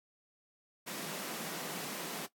pink high-pass noise, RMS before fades -41 dBFS, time 0.86-2.27 s, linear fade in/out 20 ms, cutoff 150 Hz, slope 96 dB/octave, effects noise-tail reverb RT60 0.1 s tail -17 dB re dry + AAC 64 kbps

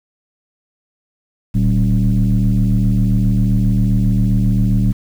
sine tone with frequency modulation, 116.54 Hz, A#2, in tune, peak -10 dBFS, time 1.54-4.93 s, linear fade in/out 20 ms, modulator 75.2 Hz, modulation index 1.3, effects tanh soft clip ceiling -6 dBFS + 7-bit

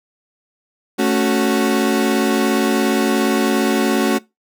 35% pulse chord, F# minor, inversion first, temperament equal, 220 / 277.2 / 370 Hz, A3 / C#4 / F#4, 0 / 0 / 0 cents, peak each -17 dBFS, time 0.98-4.19 s, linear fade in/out 20 ms, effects noise-tail reverb RT60 0.2 s tail -21 dB re dry

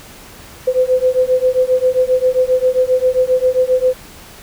sine beating tone pair, 506 / 513.5 Hz, B4 / C5, +42 / -33 cents, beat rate 7.5 Hz, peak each -14 dBFS, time 0.67-3.94 s, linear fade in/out 10 ms, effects pink hiss -38 dBFS RMS until 4.42 s

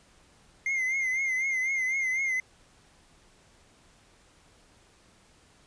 triangle tone with vibrato, 2093 Hz, C7, in tune, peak -24 dBFS, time 0.66-2.4 s, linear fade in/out 2 ms, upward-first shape triangle, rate 4 Hz, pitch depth 75 cents each way, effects pink hiss -60 dBFS RMS until 5.66 s + resampled to 22050 Hz

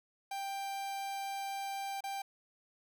45% pulse tone with dropouts, 788 Hz, G5, 9 cents sharp, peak -37 dBFS, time 0.31-2.22 s, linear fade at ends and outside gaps 5 ms, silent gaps 2.007-2.038 s, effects none

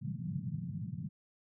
pink band-pass noise, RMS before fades -39 dBFS, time 0.01-1.09 s, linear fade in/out 20 ms, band 110 to 200 Hz, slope 48 dB/octave, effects none

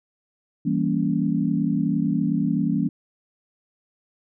sine chord, E diminished seventh, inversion none, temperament equal with one note detuned, 164.81 / 196 / 233.1 / 280.4 Hz, E3 / G3 / Bb3 / Db4, 0 / 0 / 0 / +20 cents, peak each -25 dBFS, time 0.65-2.89 s, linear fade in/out 10 ms, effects none

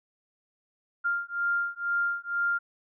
sine beating tone pair, 1396.9 / 1399 Hz, F6 / F6, 0 / +3 cents, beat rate 2.1 Hz, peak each -29 dBFS, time 1.04-2.59 s, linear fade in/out 20 ms, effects none

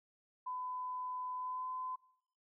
sine tone with pitch glide, 1006 to 1018.9 Hz, B5 to C6, +32 to -46 cents, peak -38 dBFS, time 0.46-1.96 s, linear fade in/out 10 ms, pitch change +22 cents, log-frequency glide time 1.36-1.69 s, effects noise-tail reverb RT60 0.7 s tail -22 dB re dry

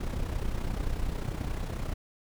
brown noise with amplitude modulation, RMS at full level -29 dBFS, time 0-1.94 s, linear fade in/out 10 ms, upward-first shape sine, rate 31.3 Hz, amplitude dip 60%, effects none

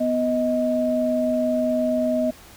sine tone pair together, 248 / 629 Hz, B3 / D#5, +7 / +19 cents, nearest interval octave + major third, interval 1612 cents, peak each -22 / -21 dBFS, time 0-2.31 s, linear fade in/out 10 ms, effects pink hiss -46 dBFS RMS until 2.56 s

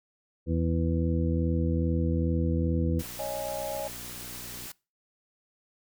harmonic tone, 82.41 Hz, E2, in tune, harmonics 1 / 2 / 3 / 4 / 6, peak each -27 / -30 / -32 / -33 / -35 dBFS, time 0.46-3.03 s, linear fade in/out 50 ms
click train, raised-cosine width 3 ms, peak -36 dBFS, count 124, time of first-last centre 2.63-4.656 s, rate 60.7 Hz
white noise, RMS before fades -41 dBFS, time 2.99-4.72 s, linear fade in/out 5 ms
sine chord, C# suspended second, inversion none, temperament equal, 554.4 / 622.3 / 830.6 Hz, C#5 / D#5 / G#5, 0 / 0 / 0 cents, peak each -35 / -35 / -37 dBFS, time 3.19-3.88 s, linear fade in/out 5 ms
effects noise-tail reverb RT60 0.3 s tail -23 dB re dry

